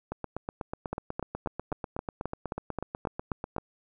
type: two click trains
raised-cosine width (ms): 1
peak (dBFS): -19 / -17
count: 29 / 11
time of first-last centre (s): 0.12-3.564 / 0.93-3.583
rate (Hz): 8.13 / 3.77
effects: none